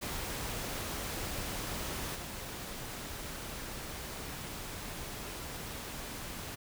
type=noise with level steps; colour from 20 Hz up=pink; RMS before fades=-38 / -42 dBFS; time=0.01-6.56 s; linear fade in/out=20 ms; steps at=2.14 s; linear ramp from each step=20 ms; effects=none